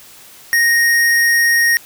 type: tone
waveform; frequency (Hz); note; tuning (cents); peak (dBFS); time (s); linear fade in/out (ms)
square; 1864.7; A#6; 0; -11; 0.53-1.77; 0
effects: white hiss -41 dBFS RMS until 1.85 s